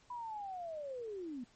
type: linear sweep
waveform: sine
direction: down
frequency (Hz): 994 to 232.6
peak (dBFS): -40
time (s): 0.1-1.44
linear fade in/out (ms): 5
effects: pink hiss -67 dBFS RMS until 1.55 s + MP3 32 kbps